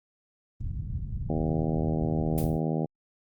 white low-pass noise, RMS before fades -33 dBFS, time 0.6-2.57 s, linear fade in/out 10 ms, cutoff 130 Hz, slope 24 dB/octave
harmonic tone, 79.1 Hz, D#2, 29 cents sharp, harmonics 2 / 3 / 4 / 5 / 6 / 7 / 8 / 9 / 10, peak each -28 / -32 / -34 / -36 / -38 / -39 / -40 / -41 / -42 dBFS, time 1.29-2.86 s, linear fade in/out 10 ms
blue noise with exponential decay, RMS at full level -34 dBFS, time 2.38-2.6 s, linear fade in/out 1 ms, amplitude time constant 47 ms
effects Opus 24 kbps

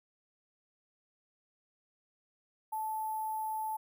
sine tone with sample-and-hold, 872 Hz, A5, 16 cents flat, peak -33 dBFS, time 2.72-3.77 s, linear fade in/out 10 ms, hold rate 11025 Hz, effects none

